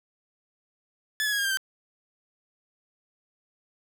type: tone with pitch steps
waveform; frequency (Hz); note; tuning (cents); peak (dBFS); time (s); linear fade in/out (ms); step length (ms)
sawtooth; 1727 / 1690.5 / 1654.7 / 1619.7 / 1585.5 / 1552; A6 / G#6 / G#6 / G#6 / G6 / G6; -33 / +30 / -7 / -44 / +19 / -18; -21; 1.2-1.572; 0; 62
effects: none